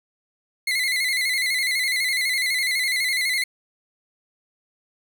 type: tone with vibrato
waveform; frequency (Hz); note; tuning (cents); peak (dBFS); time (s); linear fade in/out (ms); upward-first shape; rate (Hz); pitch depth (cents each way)
30% pulse; 2077; C7; -13; -18; 0.67-3.44; 5; square; 12; 59
effects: none